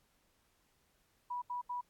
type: tone bursts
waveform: sine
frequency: 979 Hz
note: B5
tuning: 15 cents flat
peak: -36 dBFS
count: 3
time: 1.3-1.812 s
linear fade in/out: 10 ms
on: 120 ms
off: 76 ms
effects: pink hiss -74 dBFS RMS until 1.89 s + AAC 64 kbps